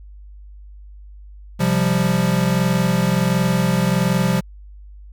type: chord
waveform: square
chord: C suspended fourth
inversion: none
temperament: equal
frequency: 130.81 / 174.61 / 196 Hz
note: C3 / F3 / G3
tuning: 0 / 0 / 0 cents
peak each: -22 / -19 / -22 dBFS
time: 1.59-4.41 s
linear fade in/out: 20 ms
effects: added 50 Hz sine -37 dBFS peak until 5.12 s